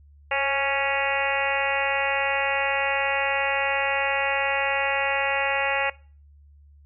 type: harmonic tone with a mistuned harmonic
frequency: 277.2 Hz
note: C#4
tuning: in tune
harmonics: 2 / 3 / 4 / 5 / 6 / 7 / 8 / 9 / 10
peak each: -28 / -28 / -34 / -33 / -33 / -29 / -32 / -31 / -31 dBFS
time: 0.31-5.9 s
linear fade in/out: 5 ms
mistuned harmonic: 2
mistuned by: -25 cents
effects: noise-tail reverb RT60 0.4 s tail -22 dB re dry + added 72 Hz sine -49 dBFS peak until 6.85 s